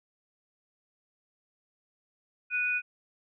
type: tone pair together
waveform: sine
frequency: 1472.8 / 2477 Hz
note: F#6 / D#7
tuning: -8 / -8 cents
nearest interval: major sixth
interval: 900 cents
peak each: -32 / -27 dBFS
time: 2.5-2.82 s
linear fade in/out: 50 ms
effects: none